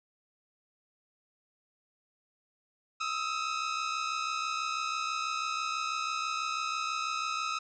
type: tone pair together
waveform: sawtooth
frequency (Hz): 1263.9 / 1330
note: D#6 / E6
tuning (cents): +27 / +15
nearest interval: minor second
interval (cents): 88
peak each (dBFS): -29 / -32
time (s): 3-7.59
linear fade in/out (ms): 10
effects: resampled to 16000 Hz + 11-bit